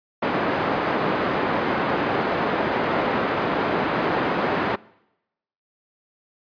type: band-pass noise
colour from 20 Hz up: pink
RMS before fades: -23 dBFS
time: 0.22-4.76 s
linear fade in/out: 10 ms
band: 240 to 1600 Hz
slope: 12 dB/octave
effects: noise-tail reverb RT60 0.9 s tail -23 dB re dry + resampled to 11025 Hz